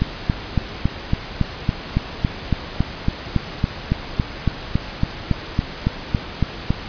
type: click train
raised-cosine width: 5 ms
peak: -4 dBFS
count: 25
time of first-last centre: 0.02-6.705 s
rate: 3.59 Hz
effects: pink hiss -32 dBFS RMS until 6.88 s + resampled to 11025 Hz